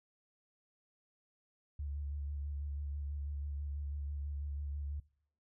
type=tone with vibrato; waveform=sine; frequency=71.9 Hz; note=D2; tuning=36 cents flat; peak=-37 dBFS; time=1.79-5 s; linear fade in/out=5 ms; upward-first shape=square; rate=6.1 Hz; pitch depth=24 cents each way; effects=noise-tail reverb RT60 0.6 s tail -22 dB re dry